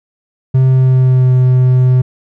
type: tone with pitch glide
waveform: triangle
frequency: 130.81 to 127.45 Hz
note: C3 to C3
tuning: 0 to -45 cents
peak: -4 dBFS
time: 0.54-2.02 s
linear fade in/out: 10 ms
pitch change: -45 cents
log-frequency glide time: 0.65-1.33 s
effects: none